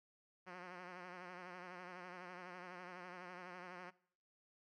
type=tone with vibrato; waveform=5% pulse; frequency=180 Hz; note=F#3; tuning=47 cents flat; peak=-38 dBFS; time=0.46-3.91 s; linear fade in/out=20 ms; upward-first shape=triangle; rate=12 Hz; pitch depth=61 cents each way; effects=noise-tail reverb RT60 0.6 s tail -21 dB re dry + low-pass 3000 Hz 12 dB/octave